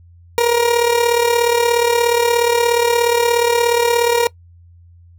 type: tone with amplitude modulation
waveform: 30% pulse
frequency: 472.9 Hz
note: A#4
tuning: 25 cents sharp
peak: -7 dBFS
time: 0.38-4.27 s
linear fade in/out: 0 ms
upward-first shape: sine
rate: 36.9 Hz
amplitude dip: 60%
effects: noise-tail reverb RT60 0.1 s tail -22 dB re dry + added 86 Hz sine -42 dBFS peak until 5.18 s